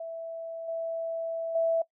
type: tone with level steps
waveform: sine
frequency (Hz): 659.3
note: E5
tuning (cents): 0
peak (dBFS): -34 / -29 / -22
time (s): 0-1.82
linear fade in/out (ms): 5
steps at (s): 0.68 / 1.55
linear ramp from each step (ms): 5
effects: noise-tail reverb RT60 0.1 s tail -21 dB re dry